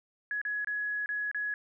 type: tone with dropouts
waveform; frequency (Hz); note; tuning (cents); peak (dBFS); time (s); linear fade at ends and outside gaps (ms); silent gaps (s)
sine; 1681; G#6; +20; -30; 0.31-1.54; 1; 0.415-0.451 / 0.646-0.672 / 1.06-1.09 / 1.314-1.346
effects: none